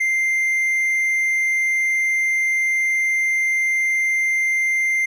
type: tone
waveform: triangle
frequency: 2093 Hz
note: C7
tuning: in tune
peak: -15 dBFS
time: 0-5.06 s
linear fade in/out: 10 ms
effects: none